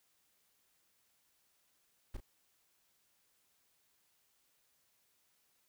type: noise with echo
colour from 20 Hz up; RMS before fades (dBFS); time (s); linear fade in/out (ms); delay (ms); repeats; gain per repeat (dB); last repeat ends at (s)
brown; -41; 2.14-2.17; 5; 34; 1; -8; 2.204
effects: white hiss -75 dBFS RMS until 5.68 s